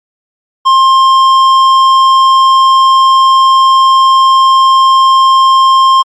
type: tone with tanh clipping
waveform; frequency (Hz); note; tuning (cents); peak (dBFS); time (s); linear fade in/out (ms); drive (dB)
triangle; 1060; C6; +22; -5; 0.65-6.03; 20; 14
effects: Opus 48 kbps